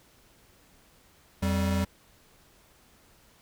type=tone pair together; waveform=square; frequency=86.37 / 193.9 Hz; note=F2 / G3; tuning=-19 / -19 cents; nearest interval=octave + major second; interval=1400 cents; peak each=-28 dBFS; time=1.42-1.85 s; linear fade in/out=10 ms; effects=pink hiss -60 dBFS RMS until 3.41 s